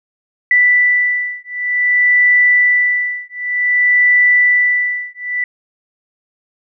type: beating tone pair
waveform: sine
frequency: 1975.5 / 1976.04 Hz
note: B6 / B6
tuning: 0 / 0 cents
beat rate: 0.54 Hz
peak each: -13 dBFS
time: 0.51-5.44 s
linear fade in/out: 2 ms
effects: none